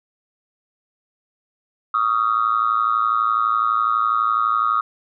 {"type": "tone with amplitude modulation", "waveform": "sine", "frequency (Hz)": 1244.5, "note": "D#6", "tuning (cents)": 0, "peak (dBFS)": -11, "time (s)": [1.94, 4.81], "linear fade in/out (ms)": 5, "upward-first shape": "sine", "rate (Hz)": 112, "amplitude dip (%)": 100, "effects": ["tanh soft clip ceiling -8 dBFS"]}